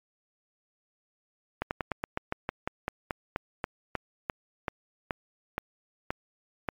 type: slowing click train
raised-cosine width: 0.5 ms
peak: -14 dBFS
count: 20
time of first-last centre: 1.62-6.688 s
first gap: 89 ms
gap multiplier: 1.11
effects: MP3 96 kbps